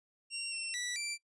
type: tone with pitch steps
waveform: 15% pulse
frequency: 2754 / 2709 / 1957 / 2346 Hz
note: F7 / E7 / B6 / D7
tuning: -25 / +47 / -16 / -2 cents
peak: -29 dBFS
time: 0.3-1.18 s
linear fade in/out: 50 ms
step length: 220 ms
effects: noise-tail reverb RT60 0.1 s tail -21 dB re dry + resampled to 22050 Hz